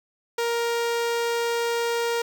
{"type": "tone with notch filter", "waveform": "sawtooth", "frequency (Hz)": 468.5, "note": "A#4", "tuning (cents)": 9, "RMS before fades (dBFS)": -25, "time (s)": [0.38, 2.22], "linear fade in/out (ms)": 5, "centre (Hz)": 11000, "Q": 1.9, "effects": []}